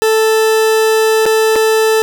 40% pulse tone with dropouts, 440 Hz, A4, in tune, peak -8 dBFS, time 0.02-2.02 s, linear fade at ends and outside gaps 0 ms, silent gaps 1.256-1.262 / 1.557-1.561 s, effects none

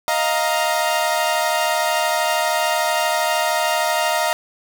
sawtooth chord, Eb suspended second, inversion none, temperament equal with one note detuned, 625.5 / 698.5 / 932.3 Hz, Eb5 / F5 / Bb5, +9 / 0 / 0 cents, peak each -18 dBFS, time 0.08-4.33 s, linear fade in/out 0 ms, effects none

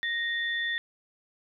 sine tone pair together, 1864.7 / 3520 Hz, A#6 / A7, 0 / 0 cents, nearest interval major seventh, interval 1100 cents, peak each -28 / -34 dBFS, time 0.03-0.78 s, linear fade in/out 0 ms, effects 11-bit

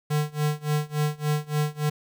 square tone with tremolo, 150 Hz, D3, 37 cents sharp, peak -21 dBFS, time 0.1-1.9 s, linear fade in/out 10 ms, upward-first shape sine, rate 3.5 Hz, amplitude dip 95%, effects 10-bit

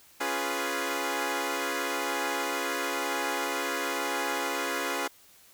10% pulse chord, C# dominant seventh, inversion none, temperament equal with one note detuned, 277.2 / 348.2 / 415.3 / 493.9 Hz, C#4 / E#4 / G#4 / B4, 0 / -5 / 0 / 0 cents, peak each -26 dBFS, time 0.2-5.08 s, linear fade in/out 10 ms, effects white hiss -57 dBFS RMS until 5.53 s

